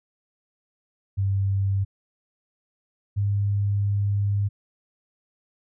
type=tone pair in turn; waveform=sine; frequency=98 / 101.1 Hz; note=G2 / G#2; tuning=0 / -46 cents; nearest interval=minor second; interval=54 cents; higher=second; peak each=-20 dBFS; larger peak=neither; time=1.17-1.85 / 3.16-4.49 s; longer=second; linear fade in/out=20 ms; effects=none